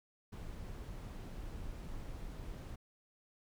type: noise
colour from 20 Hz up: brown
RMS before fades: -45 dBFS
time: 0.32-2.76 s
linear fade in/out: 10 ms
effects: none